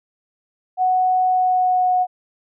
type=tone with pitch glide; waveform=sine; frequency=740 to 731.9 Hz; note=F#5 to F#5; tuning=0 to -19 cents; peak=-14 dBFS; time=0.77-2.07 s; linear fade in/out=50 ms; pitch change=-19 cents; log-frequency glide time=1.25-1.93 s; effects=none